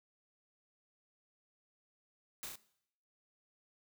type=noise with echo; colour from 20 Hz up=white; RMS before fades=-43 dBFS; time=2.43-2.46 s; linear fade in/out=0 ms; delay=32 ms; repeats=3; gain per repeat=-2 dB; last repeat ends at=2.556 s; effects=noise-tail reverb RT60 0.7 s tail -19 dB re dry